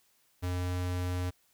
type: tone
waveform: square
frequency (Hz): 89.9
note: F#2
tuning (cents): -49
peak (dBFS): -31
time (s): 0.42-1.31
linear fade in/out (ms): 20
effects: white hiss -69 dBFS RMS until 1.53 s